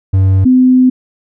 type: tone pair in turn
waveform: triangle / sine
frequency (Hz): 95.5 / 255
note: G2 / C4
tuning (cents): -45 / -44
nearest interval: octave + perfect fourth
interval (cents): 1701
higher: second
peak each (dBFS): -4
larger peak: neither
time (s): 0.13-0.45 / 0.45-0.9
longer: second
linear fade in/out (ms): 10
effects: none